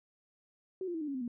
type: tone with pitch steps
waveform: sine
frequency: 375.5 / 348.3 / 323.1 / 299.8 / 278.1 / 258 / 239.3 Hz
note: F#4 / F4 / E4 / D4 / C#4 / C4 / A#3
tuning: +26 / -5 / -35 / +36 / +6 / -24 / +46 cents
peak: -34 dBFS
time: 0.81-1.279 s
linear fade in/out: 2 ms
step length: 67 ms
effects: none